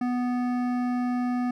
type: tone with hard clipping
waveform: sine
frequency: 246.9 Hz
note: B3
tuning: in tune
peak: -26 dBFS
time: 0.01-1.51 s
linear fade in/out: 5 ms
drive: 13 dB
effects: none

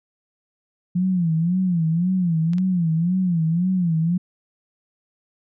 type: tone with vibrato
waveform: sine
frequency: 173.2 Hz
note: F3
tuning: 14 cents flat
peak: -17 dBFS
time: 0.95-4.18 s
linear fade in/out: 10 ms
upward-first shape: sine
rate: 1.9 Hz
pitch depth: 140 cents each way
type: clicks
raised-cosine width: 0.2 ms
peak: -23 / -24 dBFS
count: 2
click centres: 2.534 / 2.583 s
effects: none

